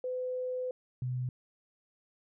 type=tone pair in turn; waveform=sine; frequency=506 / 126.03 Hz; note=B4 / B2; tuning=+42 / +36 cents; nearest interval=2 octaves; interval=2406 cents; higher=first; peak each=-32 / -31 dBFS; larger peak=second; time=0.04-0.71 / 1.02-1.29 s; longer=first; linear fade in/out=2 ms; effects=none